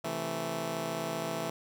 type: chord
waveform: 10% pulse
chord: A minor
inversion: first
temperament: just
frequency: 132 / 165 / 220 Hz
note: C3 / E3 / A3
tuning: +16 / +2 / 0 cents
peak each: -33 / -28 / -30 dBFS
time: 0.04-1.5 s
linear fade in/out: 5 ms
effects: none